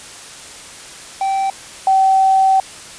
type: tone pair in turn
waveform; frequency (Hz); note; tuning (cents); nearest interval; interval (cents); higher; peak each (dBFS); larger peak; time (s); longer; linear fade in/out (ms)
triangle / sine; 777 / 768.1; G5 / G5; -16 / -35; unison; 19; first; -13 / -9; second; 1.21-1.5 / 1.87-2.6; second; 2
effects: white hiss -35 dBFS RMS until 2.98 s + resampled to 22050 Hz